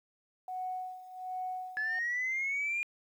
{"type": "tone with tremolo", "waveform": "sine", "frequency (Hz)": 740, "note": "F#5", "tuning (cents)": 0, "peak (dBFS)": -33, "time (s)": [0.48, 1.99], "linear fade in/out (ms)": 2, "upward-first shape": "sine", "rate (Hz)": 1.3, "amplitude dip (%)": 80}
{"type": "linear sweep", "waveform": "sine", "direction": "up", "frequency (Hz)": [1702, 2430], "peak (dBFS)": -29, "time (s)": [1.77, 2.83], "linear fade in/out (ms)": 0}
{"effects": ["tanh soft clip ceiling -27 dBFS", "11-bit"]}